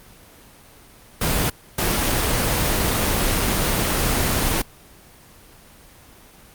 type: noise bursts at uneven times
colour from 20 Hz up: pink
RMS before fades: -20 dBFS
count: 2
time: 1.21-1.5 / 1.78-4.62 s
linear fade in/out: 5 ms
effects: pink hiss -47 dBFS RMS until 6.54 s + Opus 24 kbps